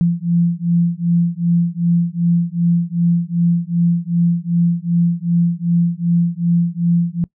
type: beating tone pair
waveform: sine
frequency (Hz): 170 / 172.6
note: F3 / F3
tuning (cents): -46 / -20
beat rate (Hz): 2.6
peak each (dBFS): -16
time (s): 0.01-7.24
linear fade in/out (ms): 0
effects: noise-tail reverb RT60 0.1 s tail -22 dB re dry